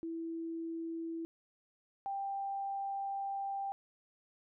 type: tone pair in turn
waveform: sine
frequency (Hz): 329.6 / 789.2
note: E4 / G5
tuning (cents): 0 / +11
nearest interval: octave + minor third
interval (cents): 1511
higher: second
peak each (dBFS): -37 / -35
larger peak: second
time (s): 0.03-1.25 / 2.06-3.72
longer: second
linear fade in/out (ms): 0
effects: none